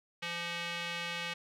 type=tone with band-pass filter; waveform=square; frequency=171.5 Hz; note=F3; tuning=31 cents flat; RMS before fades=-38 dBFS; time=0.22-1.34 s; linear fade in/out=10 ms; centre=2700 Hz; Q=1.7; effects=none